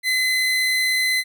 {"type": "tone", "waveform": "30% pulse", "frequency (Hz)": 2034, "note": "C7", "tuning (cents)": -50, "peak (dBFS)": -15, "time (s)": [0.03, 1.24], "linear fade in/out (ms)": 50, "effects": []}